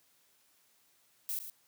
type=noise with echo; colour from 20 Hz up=violet; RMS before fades=-36 dBFS; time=1.29-1.39 s; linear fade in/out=0 ms; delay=110 ms; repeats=1; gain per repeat=-9 dB; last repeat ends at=1.5 s; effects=white hiss -69 dBFS RMS until 1.67 s + high-pass 80 Hz 12 dB/octave